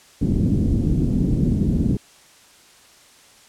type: low-pass noise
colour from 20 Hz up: white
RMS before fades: -19 dBFS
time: 0.21-1.97 s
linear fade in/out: 5 ms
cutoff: 260 Hz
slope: 24 dB/octave
effects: white hiss -50 dBFS RMS until 3.48 s + low-pass 9000 Hz 12 dB/octave